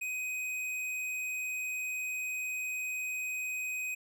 triangle tone with hard clipping, 2509 Hz, D#7, 14 cents sharp, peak -35 dBFS, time 0.01-3.95 s, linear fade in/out 10 ms, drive 16 dB, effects none

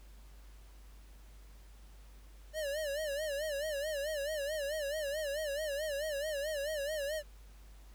square tone with vibrato, 591 Hz, D5, 11 cents sharp, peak -35 dBFS, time 2.53-7.23 s, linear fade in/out 50 ms, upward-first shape sine, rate 4.6 Hz, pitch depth 120 cents each way, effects added 50 Hz sine -52 dBFS peak until 7.94 s + pink hiss -64 dBFS RMS until 7.94 s

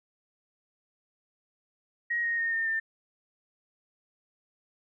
sine tone with pitch steps, 1889 / 1865.1 / 1841.6 / 1818.3 / 1795.4 Hz, A#6 / A#6 / A#6 / A#6 / A6, +22 / 0 / -22 / -44 / +34 cents, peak -26 dBFS, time 2.1-2.8 s, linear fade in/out 10 ms, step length 140 ms, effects none

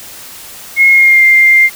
sine tone with pitch glide, 2160 to 2103 Hz, C#7 to C7, -45 to +8 cents, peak -3 dBFS, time 0.76-1.7 s, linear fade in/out 50 ms, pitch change -47 cents, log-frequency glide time 0.9-1.23 s, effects white hiss -31 dBFS RMS until 1.75 s

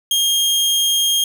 sawtooth tone, 3230 Hz, G#7, 49 cents flat, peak -11 dBFS, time 0.11-1.24 s, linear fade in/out 2 ms, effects none

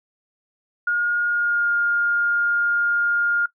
sine tone with pitch glide, 1428 to 1413.2 Hz, F6 to F6, +38 to +20 cents, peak -17 dBFS, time 0.87-3.46 s, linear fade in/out 5 ms, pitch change -18 cents, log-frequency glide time 1.28-1.72 s, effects noise-tail reverb RT60 0.1 s tail -19 dB re dry

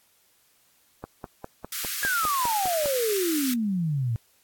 click train, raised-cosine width 1 ms, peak -20 dBFS, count 10, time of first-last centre 1.04-2.858 s, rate 4.95 Hz
white high-pass noise, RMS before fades -31 dBFS, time 1.72-3.54 s, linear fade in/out 5 ms, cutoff 1200 Hz, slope 96 dB/octave
sine exponential sweep, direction down, 1661.2 to 110 Hz, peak -23 dBFS, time 2.03-4.16 s, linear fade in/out 0 ms
effects white hiss -63 dBFS RMS until 4.43 s + AAC 64 kbps

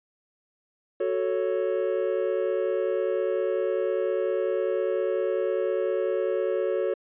triangle chord, F# minor, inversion none, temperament equal, 370 / 440 / 554.4 Hz, F#4 / A4 / C#5, 0 / 0 / 0 cents, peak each -26 dBFS, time 1-6.94 s, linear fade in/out 5 ms, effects resampled to 8000 Hz

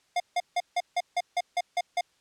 square tone bursts, 710 Hz, F5, 28 cents sharp, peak -24 dBFS, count 10, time 0.16-2.01 s, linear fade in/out 5 ms, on 41 ms, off 160 ms, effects white hiss -67 dBFS RMS until 2.2 s + low-pass 7000 Hz 12 dB/octave

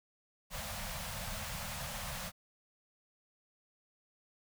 pink band-stop noise, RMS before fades -41 dBFS, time 0.5-2.32 s, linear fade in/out 50 ms, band 220 to 510 Hz, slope 96 dB/octave, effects none

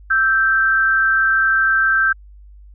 sine tone pair together, 1318.5 / 1566.1 Hz, E6 / G6, 0 / -2 cents, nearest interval minor third, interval 298 cents, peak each -20 / -13 dBFS, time 0.1-2.13 s, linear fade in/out 10 ms, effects added 50 Hz sine -39 dBFS peak until 2.74 s

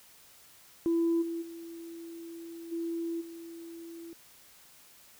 sine tone with level steps, 334.4 Hz, E4, 25 cents sharp, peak -23 / -32 / -41 / -31 / -42 dBFS, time 0.86-4.13 s, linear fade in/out 0 ms, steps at 1.21 / 1.41 / 2.71 / 3.2 s, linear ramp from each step 20 ms, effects tanh soft clip ceiling -21 dBFS + white hiss -57 dBFS RMS until 5.19 s

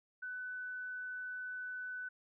sine tone, 1499 Hz, F#6, 22 cents sharp, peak -40 dBFS, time 0.22-2.09 s, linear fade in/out 10 ms, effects none

